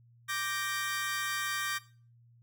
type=chord; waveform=sawtooth; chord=G minor; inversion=second; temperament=equal; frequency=1174.7 / 1568 / 1864.7 Hz; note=D6 / G6 / Bb6; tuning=0 / 0 / 0 cents; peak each=-33 dBFS; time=0.28-1.79 s; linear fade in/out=20 ms; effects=noise-tail reverb RT60 0.4 s tail -17 dB re dry + added 118 Hz sine -58 dBFS peak until 2.42 s